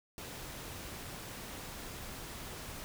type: noise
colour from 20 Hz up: pink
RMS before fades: -45 dBFS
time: 0.18-2.84 s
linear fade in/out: 0 ms
effects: none